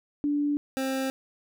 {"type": "tone pair in turn", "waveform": ["sine", "25% pulse"], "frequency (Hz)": [291, 265.4], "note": ["D4", "C4"], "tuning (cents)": [-16, 25], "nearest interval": "major second", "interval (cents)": 159, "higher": "first", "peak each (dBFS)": [-23, -23], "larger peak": "neither", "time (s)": [[0.24, 0.57], [0.77, 1.1]], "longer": "neither", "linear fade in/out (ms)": 0, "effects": []}